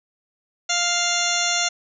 harmonic tone, 698.5 Hz, F5, in tune, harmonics 1 / 2 / 3 / 4 / 5 / 6 / 8 / 9 / 10, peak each -28 / -28 / -28 / -28 / -28 / -28 / -28 / -28 / -28 dBFS, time 0.69-1.69 s, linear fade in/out 10 ms, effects none

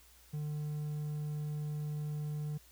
triangle tone, 150 Hz, D3, 37 cents sharp, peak -33 dBFS, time 0.33-2.58 s, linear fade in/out 10 ms, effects added 60 Hz sine -63 dBFS peak until 2.71 s + white hiss -62 dBFS RMS until 2.71 s

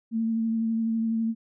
sine tone with vibrato, 225.5 Hz, A3, 43 cents sharp, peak -23 dBFS, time 0.11-1.35 s, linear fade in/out 50 ms, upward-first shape triangle, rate 12 Hz, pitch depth 22 cents each way, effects none

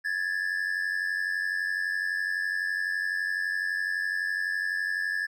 triangle tone pair together, 1668.1 / 1760 Hz, G#6 / A6, +7 / 0 cents, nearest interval minor second, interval 93 cents, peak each -28 dBFS, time 0.04-5.27 s, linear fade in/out 20 ms, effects none

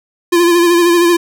square tone with vibrato, 344.9 Hz, F4, 22 cents flat, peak -8 dBFS, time 0.32-1.17 s, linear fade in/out 10 ms, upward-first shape sine, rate 13 Hz, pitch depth 38 cents each way, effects none

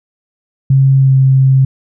sine tone with pitch glide, 135 to 133.22 Hz, C#3 to C3, -45 to +32 cents, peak -5 dBFS, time 0.7-1.65 s, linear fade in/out 5 ms, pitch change -23 cents, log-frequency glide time 0.98-1.14 s, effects none

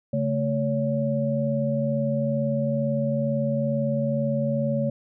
sine tone cluster, 139.5 / 221.7 / 563 Hz, C#3 / A3 / C#5, +11 / +13 / +27 cents, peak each -26 dBFS, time 0.13-4.9 s, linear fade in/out 5 ms, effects none

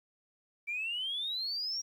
sine exponential sweep, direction up, 2316 to 5720 Hz, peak -32 dBFS, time 0.67-1.82 s, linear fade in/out 20 ms, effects tanh soft clip ceiling -28 dBFS + 11-bit

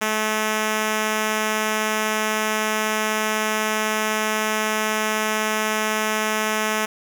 5% pulse tone, 216.1 Hz, A3, 31 cents flat, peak -9 dBFS, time 0.01-6.86 s, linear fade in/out 10 ms, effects none

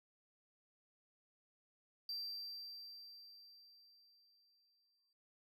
triangle tone with exponential decay, 4699 Hz, D8, in tune, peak -39 dBFS, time 2.09-5.13 s, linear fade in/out 2 ms, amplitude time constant 660 ms, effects none

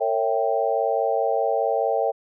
sine chord, A# diminished seventh, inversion none, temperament equal with one note detuned, 455.5 / 554.4 / 659.3 / 784 Hz, A#4 / C#5 / E5 / G5, -40 / 0 / 0 / 0 cents, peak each -25 dBFS, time 0-2.12 s, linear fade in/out 20 ms, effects none

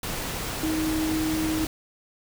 sine tone in noise, 314.6 Hz, D#4, 19 cents sharp, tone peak -24 dBFS, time 0.63-1.65 s, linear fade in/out 2 ms, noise pink, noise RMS -31 dBFS, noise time 0.03-1.67 s, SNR +4 dB, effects none

